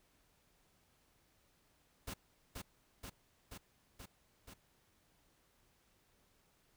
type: noise with echo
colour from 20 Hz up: pink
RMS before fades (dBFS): -44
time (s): 2.07-2.14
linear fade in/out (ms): 10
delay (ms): 480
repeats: 5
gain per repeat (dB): -2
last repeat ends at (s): 4.54
effects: pink hiss -73 dBFS RMS until 6.76 s